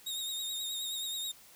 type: tone with vibrato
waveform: sawtooth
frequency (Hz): 3729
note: A#7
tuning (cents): 0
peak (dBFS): -32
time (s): 0.06-1.32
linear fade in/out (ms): 10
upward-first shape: sine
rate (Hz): 9.4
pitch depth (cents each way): 41
effects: white hiss -57 dBFS RMS until 1.55 s